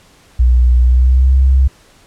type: tone with pitch glide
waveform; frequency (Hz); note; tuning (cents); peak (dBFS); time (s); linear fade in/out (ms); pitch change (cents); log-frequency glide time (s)
sine; 61.2 to 65.97; B1 to C2; -15 to +15; -6; 0.39-1.68; 10; +130; 0.81-1.35
effects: pink hiss -47 dBFS RMS until 2.06 s + low-pass 10000 Hz 12 dB/octave